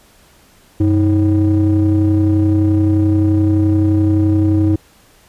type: ring-modulated tone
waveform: triangle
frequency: 110.9 Hz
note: A2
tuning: 14 cents sharp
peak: -5 dBFS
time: 0.8-4.76 s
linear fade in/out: 5 ms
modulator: 206 Hz
effects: pink hiss -49 dBFS RMS until 5.28 s + resampled to 32000 Hz